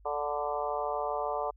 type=harmonic tone with a mistuned harmonic; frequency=146.83 Hz; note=D3; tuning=in tune; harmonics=3 / 4 / 5 / 6 / 7 / 8; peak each=-37 / -35 / -35 / -38 / -38 / -39 dBFS; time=0.05-1.51 s; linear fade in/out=10 ms; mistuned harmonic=7; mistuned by=-21 cents; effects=added 50 Hz sine -54 dBFS peak until 1.56 s